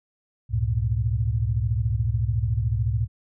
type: tone cluster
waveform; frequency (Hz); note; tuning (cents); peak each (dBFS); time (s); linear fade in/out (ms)
sine; 66.8 / 87.3 / 108.4 / 122.2; C2 / F2 / A2 / B2; +36 / 0 / -25 / -18; -27 / -32 / -23 / -28; 0.49-3.08; 50
effects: none